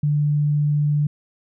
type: tone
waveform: sine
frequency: 147.6 Hz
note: D3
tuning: 9 cents sharp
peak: -16 dBFS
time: 0.03-1.07 s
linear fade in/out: 5 ms
effects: none